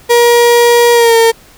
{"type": "tone with pitch glide", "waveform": "35% pulse", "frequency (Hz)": [475.4, 456.3], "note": ["A#4", "A#4"], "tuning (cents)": [34, -37], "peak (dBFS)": -3, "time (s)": [0.09, 1.32], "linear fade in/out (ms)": 20, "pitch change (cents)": -71, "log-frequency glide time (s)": [0.93, 1.16], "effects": ["pink hiss -41 dBFS RMS until 1.57 s"]}